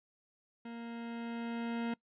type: tone with level ramp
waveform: 40% pulse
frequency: 233.1 Hz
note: A#3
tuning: in tune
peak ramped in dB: -42 to -32 dBFS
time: 0.65-1.94 s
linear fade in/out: 5 ms
effects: noise-tail reverb RT60 0.1 s tail -23 dB re dry + resampled to 8000 Hz